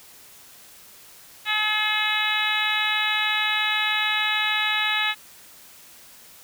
harmonic tone, 426.4 Hz, G#4, 46 cents sharp, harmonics 2 / 3 / 4 / 5 / 6 / 7 / 8 / 9, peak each -31 / -31 / -27 / -28 / -27 / -32 / -31 / -28 dBFS, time 1.45-5.15 s, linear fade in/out 50 ms, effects white hiss -48 dBFS RMS until 6.43 s

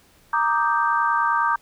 sine chord, Eb major seventh, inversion second, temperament equal, 932.3 / 1174.7 / 1244.5 / 1568 Hz, Bb5 / D6 / Eb6 / G6, 0 / 0 / 0 / 0 cents, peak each -22 / -22 / -27 / -24 dBFS, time 0.33-1.56 s, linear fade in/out 5 ms, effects pink hiss -56 dBFS RMS until 1.61 s

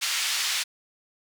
white band-pass noise, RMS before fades -27 dBFS, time 0.01-0.64 s, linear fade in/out 20 ms, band 1700 to 5500 Hz, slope 12 dB/octave, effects none

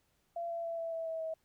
sine tone with pitch steps, 682 / 675.3 / 668.7 / 662.2 / 655.7 / 649.3 / 643 Hz, F5 / E5 / E5 / E5 / E5 / E5 / E5, -41 / +42 / +25 / +8 / -9 / -26 / -43 cents, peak -35 dBFS, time 0.36-1.34 s, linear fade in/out 5 ms, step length 140 ms, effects pink hiss -75 dBFS RMS until 1.44 s

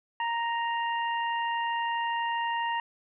harmonic tone, 932.3 Hz, A#5, in tune, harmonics 1 / 2 / 3, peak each -28 / -34 / -38 dBFS, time 0.2-2.8 s, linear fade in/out 2 ms, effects none

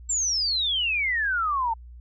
sine exponential sweep, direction down, 7550 to 879 Hz, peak -22 dBFS, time 0.09-1.74 s, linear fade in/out 10 ms, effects added 60 Hz sine -41 dBFS peak until 2 s

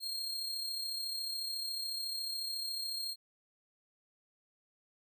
40% pulse tone with amplitude modulation, 4227 Hz, C8, 17 cents sharp, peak -33 dBFS, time 0-3.16 s, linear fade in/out 50 ms, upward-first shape sine, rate 34 Hz, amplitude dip 40%, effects none

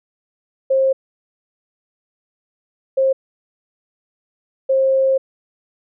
sine tone bursts at uneven times, 533 Hz, C5, 32 cents sharp, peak -12 dBFS, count 3, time 0.7-0.93 / 2.97-3.13 / 4.69-5.18 s, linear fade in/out 10 ms, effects none

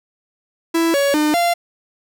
45% pulse tone with pitch steps, 331.1 / 561 / 302.5 / 691 Hz, E4 / C#5 / D#4 / F5, +8 / +21 / -49 / -19 cents, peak -14 dBFS, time 0.74-1.54 s, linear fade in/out 10 ms, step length 200 ms, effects none

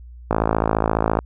click train, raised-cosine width 1 ms, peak -3 dBFS, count 49, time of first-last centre 0.31-1.189 s, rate 54.6 Hz, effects added 60 Hz sine -37 dBFS peak until 1.25 s

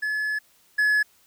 triangle tone pair in turn, 1712 / 1702.1 Hz, A6 / G#6, -48 / +42 cents, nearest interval unison, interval 10 cents, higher first, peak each -22 / -16 dBFS, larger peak second, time 0.02-0.39 / 0.78-1.03 s, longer first, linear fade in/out 10 ms, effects white hiss -60 dBFS RMS until 1.26 s

